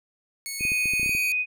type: tone with pitch glide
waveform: 10% pulse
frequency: 2206 to 2258 Hz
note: C#7 to C#7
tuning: -9 to +31 cents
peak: -22 dBFS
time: 0.46-1.32 s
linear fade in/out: 0 ms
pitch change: +40 cents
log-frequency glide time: 1.02-1.1 s
type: tone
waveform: sine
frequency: 2494 Hz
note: D#7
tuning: 3 cents sharp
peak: -22 dBFS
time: 0.59-1.46 s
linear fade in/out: 50 ms
type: clicks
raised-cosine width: 3 ms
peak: -24 dBFS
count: 10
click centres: 0.609 / 0.652 / 0.719 / 0.857 / 0.936 / 0.997 / 1.031 / 1.061 / 1.094 / 1.15 s
effects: none